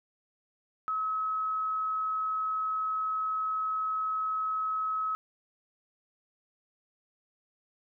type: tone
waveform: sine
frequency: 1284 Hz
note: E6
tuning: 46 cents flat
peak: -28 dBFS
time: 0.88-5.15 s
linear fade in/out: 0 ms
effects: none